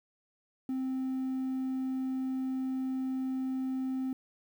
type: tone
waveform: triangle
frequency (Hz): 261.6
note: C4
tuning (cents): 0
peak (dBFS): -28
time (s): 0.69-4.13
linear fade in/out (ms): 2
effects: tanh soft clip ceiling -24 dBFS + 10-bit